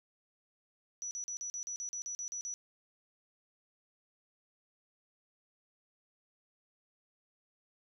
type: tone bursts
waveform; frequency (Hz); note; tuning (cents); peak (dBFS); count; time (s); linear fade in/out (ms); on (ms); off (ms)
sine; 5900; F#8; -6; -37; 12; 1.02-2.54; 0; 90; 40
effects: none